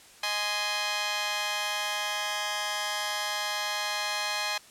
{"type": "chord", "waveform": "10% pulse", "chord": "Ab major", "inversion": "second", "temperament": "just", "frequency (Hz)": [623, 830.6, 1038.3], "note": ["Eb5", "Ab5", "C6"], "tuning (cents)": [2, 0, -14], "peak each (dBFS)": [-27, -23, -25], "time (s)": [0.23, 4.58], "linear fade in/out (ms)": 5, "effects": ["white hiss -53 dBFS RMS until 4.7 s", "low-pass 10000 Hz 12 dB/octave"]}